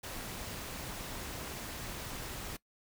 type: noise with amplitude modulation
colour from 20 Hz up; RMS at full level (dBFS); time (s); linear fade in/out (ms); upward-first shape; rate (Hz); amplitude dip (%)
pink; -40; 0.03-2.57; 10; sine; 230; 45
effects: noise-tail reverb RT60 0.1 s tail -20 dB re dry